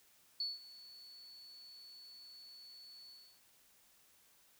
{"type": "tone with ADSR envelope", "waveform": "sine", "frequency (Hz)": 4435, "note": "C#8", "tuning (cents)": 0, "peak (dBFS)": -34, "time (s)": [0.4, 3.41], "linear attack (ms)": 3, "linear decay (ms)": 180, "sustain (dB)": -19, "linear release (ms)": 320, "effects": ["white hiss -68 dBFS RMS until 4.59 s"]}